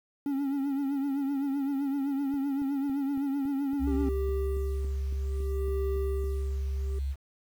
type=tone with vibrato; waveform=triangle; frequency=277.2 Hz; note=C#4; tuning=in tune; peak=-25 dBFS; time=0.26-4.09 s; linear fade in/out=2 ms; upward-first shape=triangle; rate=7.8 Hz; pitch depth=73 cents each way
type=click train; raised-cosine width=3 ms; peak=-34 dBFS; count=15; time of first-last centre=2.34-6.24 s; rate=3.59 Hz
type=tone; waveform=sine; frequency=68.4 Hz; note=C#2; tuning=23 cents flat; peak=-28 dBFS; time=3.79-7.16 s; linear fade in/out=50 ms
type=tone with tremolo; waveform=triangle; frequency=392 Hz; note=G4; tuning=in tune; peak=-28 dBFS; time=3.87-6.99 s; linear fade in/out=5 ms; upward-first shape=sine; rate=0.62 Hz; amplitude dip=90%
effects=9-bit